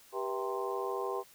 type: harmonic tone with a mistuned harmonic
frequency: 130.81 Hz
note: C3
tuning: in tune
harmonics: 3 / 4 / 5 / 6 / 7 / 8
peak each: -36 / -39 / -43 / -42 / -44 / -39 dBFS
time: 0.12-1.24 s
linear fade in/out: 50 ms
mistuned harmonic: 4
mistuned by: -130 cents
effects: white hiss -59 dBFS RMS until 1.34 s